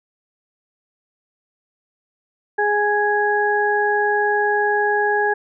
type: harmonic tone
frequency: 415.3 Hz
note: G#4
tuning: in tune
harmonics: 1 / 2 / 4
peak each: -20 / -20 / -20 dBFS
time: 2.58-5.34 s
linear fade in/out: 10 ms
effects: none